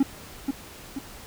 triangle tone with echo, 273.1 Hz, C#4, 26 cents flat, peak -14 dBFS, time 0-0.03 s, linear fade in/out 5 ms, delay 480 ms, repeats 2, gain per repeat -6 dB, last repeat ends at 0.99 s, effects pink hiss -44 dBFS RMS until 1.26 s

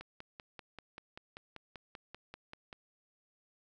click train, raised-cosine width 0.3 ms, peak -30 dBFS, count 15, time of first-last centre 0.01-2.728 s, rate 5.15 Hz, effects none

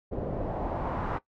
pink noise with low-pass filter sweep, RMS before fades -32 dBFS, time 0.11-1.19 s, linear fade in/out 20 ms, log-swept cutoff 480 to 1200 Hz, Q 2.1, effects noise-tail reverb RT60 0.1 s tail -17 dB re dry

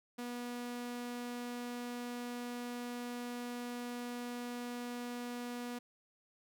sawtooth tone, 242.7 Hz, B3, 30 cents flat, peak -36 dBFS, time 0.18-5.79 s, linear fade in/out 10 ms, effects none

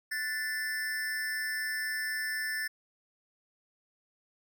square tone with amplitude modulation, 1760 Hz, A6, in tune, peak -29 dBFS, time 0.11-2.68 s, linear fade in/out 10 ms, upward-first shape sine, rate 276 Hz, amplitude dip 70%, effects none

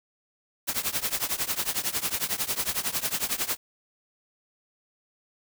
white noise with tremolo, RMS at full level -25 dBFS, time 0.67-3.57 s, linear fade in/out 20 ms, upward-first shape triangle, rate 11 Hz, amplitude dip 95%, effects none

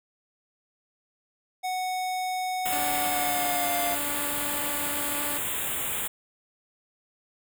square tone with pitch glide, 740 to 699.3 Hz, F#5 to F5, 0 to +2 cents, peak -28 dBFS, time 1.63-3.96 s, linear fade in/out 20 ms, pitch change -98 cents, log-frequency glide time 2.94-3.81 s
white band-stop noise, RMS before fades -30 dBFS, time 2.65-6.08 s, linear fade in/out 10 ms, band 3700 to 7100 Hz, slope 96 dB/octave
10% pulse tone, 290 Hz, D4, 22 cents flat, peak -25 dBFS, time 2.72-5.38 s, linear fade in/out 5 ms
effects none

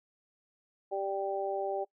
harmonic tone, 196 Hz, G3, in tune, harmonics 2 / 3 / 4, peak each -35 / -35 / -35 dBFS, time 0.91-1.85 s, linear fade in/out 20 ms, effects noise-tail reverb RT60 0.1 s tail -22 dB re dry

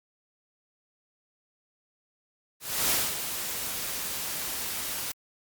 white noise with ADSR envelope, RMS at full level -24 dBFS, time 2.6-5.12 s, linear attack 300 ms, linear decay 240 ms, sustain -9 dB, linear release 7 ms, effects Opus 48 kbps

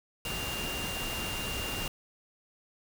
sine tone in noise, 2794 Hz, F7, in tune, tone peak -37 dBFS, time 0.25-1.88 s, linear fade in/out 2 ms, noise pink, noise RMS -36 dBFS, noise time 0.25-1.88 s, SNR -4 dB, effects none

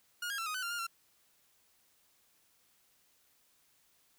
sawtooth tone with pitch steps, 1432 / 1629 / 1343 / 1247 / 1506 / 1389 / 1414 / 1362 Hz, F6 / G#6 / E6 / D#6 / F#6 / F6 / F6 / F6, +43 / -34 / +32 / +3 / +30 / -10 / +21 / -44 cents, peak -32 dBFS, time 0.22-0.868 s, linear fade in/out 5 ms, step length 81 ms, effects white hiss -70 dBFS RMS until 4.18 s

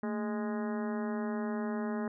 harmonic tone with a mistuned harmonic, 207.7 Hz, G#3, in tune, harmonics 1 / 2 / 3 / 4 / 5 / 6 / 7 / 8 / 9, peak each -33 / -39 / -43 / -45 / -47 / -49 / -50 / -51 / -52 dBFS, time 0.03-2.08 s, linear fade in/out 2 ms, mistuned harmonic 1, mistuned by +120 cents, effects none

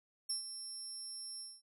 25% pulse tone with ADSR envelope, 5400 Hz, E8, 41 cents sharp, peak -29 dBFS, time 0.29-1.62 s, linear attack 11 ms, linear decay 120 ms, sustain -10 dB, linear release 220 ms, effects none

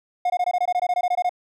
triangle tone bursts, 719 Hz, F#5, 50 cents flat, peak -16 dBFS, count 15, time 0.25-1.294 s, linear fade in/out 5 ms, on 50 ms, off 21 ms, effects none

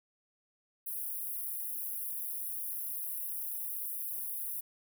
white high-pass noise, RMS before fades -38 dBFS, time 0.86-4.61 s, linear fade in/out 10 ms, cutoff 10000 Hz, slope 96 dB/octave, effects none

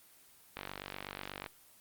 click train, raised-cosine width 0.3 ms, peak -23 dBFS, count 44, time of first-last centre 0.57-1.462 s, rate 48.2 Hz, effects white hiss -61 dBFS RMS until 1.8 s + Opus 24 kbps

